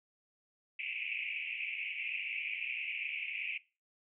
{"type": "band-pass noise", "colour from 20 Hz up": "white", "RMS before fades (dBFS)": -39, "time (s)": [0.79, 3.58], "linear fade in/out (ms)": 5, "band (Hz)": [2200, 2700], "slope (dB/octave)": 96, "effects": ["noise-tail reverb RT60 0.3 s tail -19 dB re dry"]}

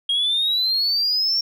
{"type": "exponential sweep", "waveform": "sine", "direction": "up", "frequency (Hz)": [3247, 5530], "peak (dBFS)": -16, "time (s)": [0.09, 1.41], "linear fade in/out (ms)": 5, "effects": ["tanh soft clip ceiling -15 dBFS"]}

